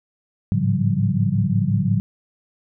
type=tone cluster; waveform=sine; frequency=104.7 / 110.4 / 141.3 / 174.9 / 192 Hz; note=G#2 / A2 / C#3 / F3 / G3; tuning=+15 / +6 / +34 / +3 / -36 cents; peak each=-23 dBFS; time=0.52-2 s; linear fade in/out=0 ms; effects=none